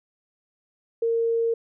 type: tone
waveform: sine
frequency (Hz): 460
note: A#4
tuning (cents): -23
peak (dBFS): -20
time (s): 1.02-1.54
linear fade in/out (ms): 5
effects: none